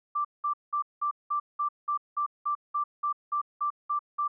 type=tone bursts; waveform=sine; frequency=1174.7 Hz; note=D6; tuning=in tune; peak=-25 dBFS; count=15; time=0.15-4.28 s; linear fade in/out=10 ms; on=98 ms; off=190 ms; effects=none